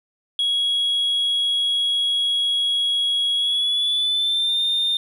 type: tone with pitch glide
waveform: sine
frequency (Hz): 3322 to 3623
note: G#7 to A7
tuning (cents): 0 to +50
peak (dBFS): -16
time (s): 0.39-4.97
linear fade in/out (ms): 2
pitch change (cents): +150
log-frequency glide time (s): 3.35-4.61
effects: tanh soft clip ceiling -16 dBFS + 9-bit